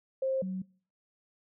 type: tone pair in turn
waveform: sine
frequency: 530 / 187.38 Hz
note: C5 / F#3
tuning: +22 / +22 cents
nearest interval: octave + tritone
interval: 1800 cents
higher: first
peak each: -27 / -32 dBFS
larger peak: first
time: 0.22-0.42 / 0.42-0.62 s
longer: neither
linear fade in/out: 5 ms
effects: noise-tail reverb RT60 0.5 s tail -25 dB re dry